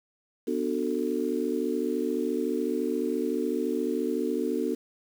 sine chord, B minor seventh, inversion none, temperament just, 246.9 / 296.3 / 370.4 / 444.5 Hz, B3 / D4 / F#4 / A4, 0 / +15 / +2 / +18 cents, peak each -31 dBFS, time 0.47-4.75 s, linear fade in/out 10 ms, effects 8-bit

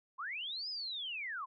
sine linear two-way sweep, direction up then down, 976 to 5130 to 976 Hz, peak -38 dBFS, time 0.18-1.46 s, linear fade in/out 20 ms, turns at 0.69 s, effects none

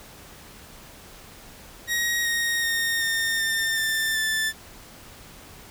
sawtooth tone with pitch steps, 1888 / 1866.3 / 1844.9 / 1823.7 / 1802.7 / 1782 / 1761.6 Hz, A#6 / A#6 / A#6 / A#6 / A6 / A6 / A6, +22 / +2 / -18 / -38 / +42 / +22 / +2 cents, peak -19 dBFS, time 1.87-4.53 s, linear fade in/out 50 ms, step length 380 ms, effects pink hiss -46 dBFS RMS until 5.7 s

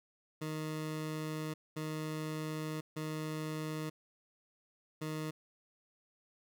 20% pulse tone bursts at uneven times, 155.56 Hz, D#3, in tune, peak -32 dBFS, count 4, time 0.41-1.54 / 1.76-2.81 / 2.96-3.9 / 5.01-5.31 s, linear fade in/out 10 ms, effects none

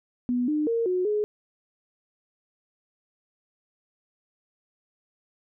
sine tone with pitch steps, 246 / 302.4 / 461.4 / 365 / 420.3 Hz, B3 / D#4 / A#4 / F#4 / G#4, -7 / -49 / -18 / -24 / +21 cents, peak -22 dBFS, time 0.29-1.24 s, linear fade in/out 0 ms, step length 190 ms, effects none

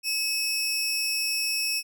sawtooth tone pair together, 2575 / 5456 Hz, E7 / F8, -41 / -41 cents, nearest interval octave + minor second, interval 1300 cents, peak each -25 dBFS, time 0.03-1.83 s, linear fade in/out 50 ms, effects none

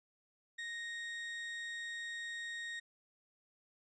35% pulse tone, 1864.7 Hz, A#6, in tune, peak -39 dBFS, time 0.58-2.8 s, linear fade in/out 10 ms, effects resampled to 16000 Hz

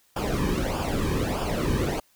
brown noise with flanger, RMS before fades -26 dBFS, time 0.16-2 s, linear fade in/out 5 ms, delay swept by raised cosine 0.49 to 1.48 ms, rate 1.6 Hz, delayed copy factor -0.75, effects white hiss -63 dBFS RMS until 2.15 s

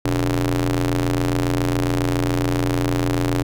sawtooth ring-modulated tone, 87.1 Hz, F2, 4 cents flat, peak -11 dBFS, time 0.05-3.43 s, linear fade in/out 5 ms, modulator 204 Hz, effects none

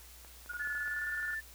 clicks, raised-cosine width 0.5 ms, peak -38 dBFS, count 6, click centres 0.248 / 0.461 / 0.535 / 0.673 / 0.75 / 0.877 s
sine tone with tremolo, 1444 Hz, F#6, 43 cents flat, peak -36 dBFS, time 0.49-1.35 s, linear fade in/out 10 ms, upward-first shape square, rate 19 Hz, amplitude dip 60%
sine tone with pitch glide, 1729 to 1769.4 Hz, A6 to A6, -31 to +9 cents, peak -35 dBFS, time 0.59-1.41 s, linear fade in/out 20 ms, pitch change +40 cents, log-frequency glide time 0.76-1.08 s
effects added 60 Hz sine -55 dBFS peak until 1.54 s + white hiss -55 dBFS RMS until 1.54 s

